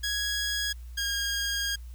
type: tone pair in turn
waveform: 15% pulse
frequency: 1661.2 / 1625.1 Hz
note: G#6 / G#6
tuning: 0 / -38 cents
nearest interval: unison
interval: 38 cents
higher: first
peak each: -21 dBFS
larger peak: neither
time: 0.03-0.73 / 0.97-1.76 s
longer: second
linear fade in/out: 10 ms
effects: added 60 Hz sine -39 dBFS peak until 1.94 s + white hiss -61 dBFS RMS until 1.94 s